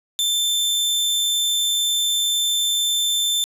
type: tone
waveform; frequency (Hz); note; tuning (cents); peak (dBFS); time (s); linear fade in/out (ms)
sawtooth; 3549; A7; +14; -15; 0.19-3.44; 0
effects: resampled to 32000 Hz + 8-bit